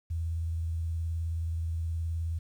sine tone with vibrato, 82.41 Hz, E2, in tune, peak -29 dBFS, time 0.1-2.39 s, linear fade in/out 10 ms, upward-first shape triangle, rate 19 Hz, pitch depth 53 cents each way, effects 10-bit

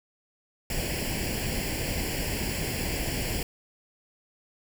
pink noise with comb filter, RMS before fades -30 dBFS, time 0.7-3.43 s, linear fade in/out 2 ms, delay 0.4 ms, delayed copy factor +0.8, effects none

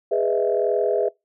sine chord, E major seventh, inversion first, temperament just, 412 / 494.4 / 618.1 / 659.3 Hz, G#4 / B4 / D#5 / E5, -14 / +2 / -12 / 0 cents, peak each -22 / -23 / -26 / -23 dBFS, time 0.11-1.09 s, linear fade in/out 10 ms, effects noise-tail reverb RT60 0.2 s tail -25 dB re dry + tanh soft clip ceiling -7 dBFS

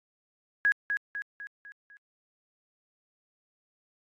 sine tone with echo, 1661.2 Hz, G#6, in tune, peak -20 dBFS, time 0.65-0.72 s, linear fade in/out 0 ms, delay 250 ms, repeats 5, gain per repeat -6 dB, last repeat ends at 1.97 s, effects AAC 32 kbps

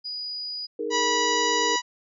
sine tone, 4921 Hz, D#8, 20 cents flat, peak -30 dBFS, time 0.04-0.67 s, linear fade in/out 20 ms
sine chord, D# suspended fourth, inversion none, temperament equal with one note detuned, 311.1 / 416.7 / 466.2 Hz, D#4 / G#4 / A#4, 0 / +6 / 0 cents, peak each -34 / -31 / -29 dBFS, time 0.79-1.76 s, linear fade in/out 5 ms
harmonic tone, 976 Hz, B5, 21 cents flat, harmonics 1 / 2 / 3 / 4 / 5 / 6 / 7, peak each -25 / -28 / -30 / -31 / -32 / -33 / -33 dBFS, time 0.9-1.82 s, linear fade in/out 50 ms
effects none

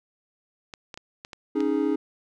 clicks, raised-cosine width 0.2 ms, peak -21 dBFS, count 6, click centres 0.738 / 0.942 / 0.975 / 1.249 / 1.332 / 1.605 s
triangle chord, C# suspended second, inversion none, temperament just, 277.2 / 311.8 / 415.8 Hz, C#4 / D#4 / G#4, 0 / +4 / +2 cents, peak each -24 / -23 / -25 dBFS, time 1.55-1.96 s, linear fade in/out 10 ms
effects none

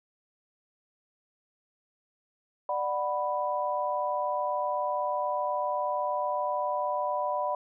sine chord, B minor, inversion first, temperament just, 592.7 / 740.8 / 987.8 Hz, D5 / F#5 / B5, +16 / +2 / 0 cents, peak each -31 / -33 / -30 dBFS, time 2.69-7.55 s, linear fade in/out 2 ms, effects none

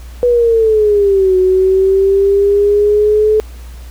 sine exponential two-way sweep, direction down then up, 492.3 to 370 to 432.1 Hz, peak -7 dBFS, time 0.23-3.4 s, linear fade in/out 0 ms, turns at 1.37 s, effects added 60 Hz sine -28 dBFS peak until 3.9 s + pink hiss -42 dBFS RMS until 3.9 s

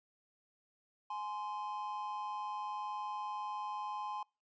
triangle tone pair together, 840 / 1039.1 Hz, G#5 / C6, +19 / -12 cents, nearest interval major third, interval 369 cents, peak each -39 / -39 dBFS, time 1.1-4.23 s, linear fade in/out 5 ms, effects noise-tail reverb RT60 0.3 s tail -26 dB re dry + resampled to 16000 Hz

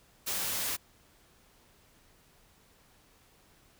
white noise, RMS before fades -33 dBFS, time 0.26-0.77 s, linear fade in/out 20 ms, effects pink hiss -63 dBFS RMS until 3.79 s

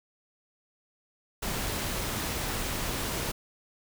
pink noise, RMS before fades -32 dBFS, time 1.42-3.32 s, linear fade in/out 10 ms, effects none

